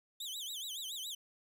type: tone with vibrato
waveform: sawtooth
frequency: 3446 Hz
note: A7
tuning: 37 cents flat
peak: -37 dBFS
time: 0.2-1.15 s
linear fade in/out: 5 ms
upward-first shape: sine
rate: 7.1 Hz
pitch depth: 230 cents each way
effects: none